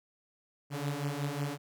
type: beating tone pair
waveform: sawtooth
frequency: 140.3 / 145.8 Hz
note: C#3 / D3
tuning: +21 / -12 cents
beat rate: 5.5 Hz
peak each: -32 / -31 dBFS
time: 0.7-1.58 s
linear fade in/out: 50 ms
effects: none